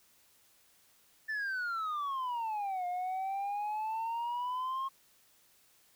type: exponential two-way sweep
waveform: sine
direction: down then up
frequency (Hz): 1782 to 709 to 1081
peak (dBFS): -30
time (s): 1.28-4.89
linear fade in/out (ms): 20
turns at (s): 2.86
effects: tanh soft clip ceiling -32 dBFS + white hiss -66 dBFS RMS until 5.95 s